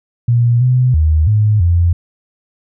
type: tone with pitch steps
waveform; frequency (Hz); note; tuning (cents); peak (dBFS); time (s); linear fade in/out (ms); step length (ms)
sine; 119.2 / 126.4 / 78 / 106.4 / 86.1; A#2 / B2 / D#2 / G#2 / F2; +39 / +41 / +5 / +42 / -24; -8; 0.28-1.93; 5; 330
effects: none